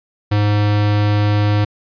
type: tone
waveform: square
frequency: 104 Hz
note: G#2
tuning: 3 cents sharp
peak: -13 dBFS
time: 0.31-1.65 s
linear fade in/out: 10 ms
effects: resampled to 11025 Hz